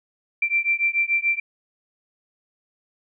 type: beating tone pair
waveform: sine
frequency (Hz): 2349 / 2355.9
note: D7 / D7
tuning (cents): 0 / +5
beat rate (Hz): 6.9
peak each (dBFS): -22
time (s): 0.42-1.4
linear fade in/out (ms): 5
effects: none